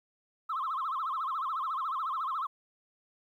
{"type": "tone with vibrato", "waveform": "sine", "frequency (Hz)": 1174.7, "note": "D6", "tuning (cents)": 0, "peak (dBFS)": -29, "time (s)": [0.49, 2.47], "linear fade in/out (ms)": 10, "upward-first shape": "sine", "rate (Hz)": 14, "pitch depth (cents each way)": 220, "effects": ["tanh soft clip ceiling -27 dBFS", "11-bit"]}